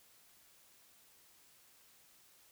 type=silence; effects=white hiss -65 dBFS RMS until 2.51 s